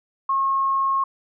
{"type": "tone", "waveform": "sine", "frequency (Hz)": 1084, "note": "C#6", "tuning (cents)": -39, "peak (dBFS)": -18, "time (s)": [0.29, 1.04], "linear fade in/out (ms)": 5, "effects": []}